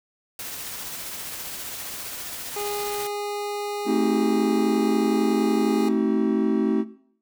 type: noise with tremolo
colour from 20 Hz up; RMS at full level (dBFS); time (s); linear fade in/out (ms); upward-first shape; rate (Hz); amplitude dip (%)
white; -33; 0.39-3.07; 2; triangle; 15; 30
type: tone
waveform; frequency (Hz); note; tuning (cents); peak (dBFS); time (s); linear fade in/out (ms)
25% pulse; 411.2; G#4; -17; -24; 2.56-5.89; 5
type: chord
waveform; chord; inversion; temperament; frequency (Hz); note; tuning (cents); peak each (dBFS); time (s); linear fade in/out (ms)
triangle; A diminished seventh; none; just; 220 / 264 / 316.8 / 380.2; A3 / C4 / Eb4 / Gb4; 0 / +16 / +31 / +47; -23; 3.85-6.85; 50
effects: noise-tail reverb RT60 0.6 s tail -17 dB re dry